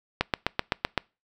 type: click train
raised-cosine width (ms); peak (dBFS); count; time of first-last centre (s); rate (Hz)
0.3; -6; 7; 0.21-0.977; 7.82
effects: noise-tail reverb RT60 0.3 s tail -26 dB re dry